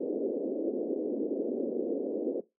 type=band-pass noise; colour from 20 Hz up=white; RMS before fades=-32 dBFS; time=0-2.41 s; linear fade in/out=10 ms; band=240 to 510 Hz; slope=48 dB/octave; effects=noise-tail reverb RT60 0.2 s tail -18 dB re dry